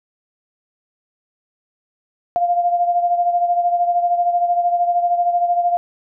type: beating tone pair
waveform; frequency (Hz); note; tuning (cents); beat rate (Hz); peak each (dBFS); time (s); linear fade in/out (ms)
sine; 698.5 / 711.5; F5 / F5; 0 / +32; 13; -15 / -22; 2.36-5.77; 0
effects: none